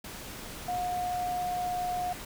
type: tone in noise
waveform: sine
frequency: 719 Hz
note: F#5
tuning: 50 cents flat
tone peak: -29 dBFS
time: 0.68-2.13 s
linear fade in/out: 5 ms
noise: pink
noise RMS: -42 dBFS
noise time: 0.04-2.25 s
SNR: +10 dB
effects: none